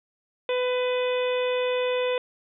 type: harmonic tone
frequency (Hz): 500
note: B4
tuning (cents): +21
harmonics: 1 / 2 / 3 / 4 / 5 / 6 / 7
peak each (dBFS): -23 / -34 / -40 / -38 / -35 / -41 / -37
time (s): 0.49-2.18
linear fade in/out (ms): 2
effects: none